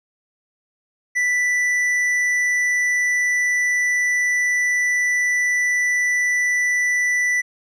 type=tone with tanh clipping; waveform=sine; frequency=1976 Hz; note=B6; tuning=in tune; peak=-18 dBFS; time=1.15-7.42 s; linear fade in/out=20 ms; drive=8 dB; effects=none